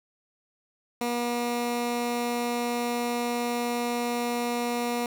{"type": "tone", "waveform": "15% pulse", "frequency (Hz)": 239.9, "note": "A#3", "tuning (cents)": 50, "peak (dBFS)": -20, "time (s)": [1.01, 5.06], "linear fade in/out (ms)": 2, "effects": []}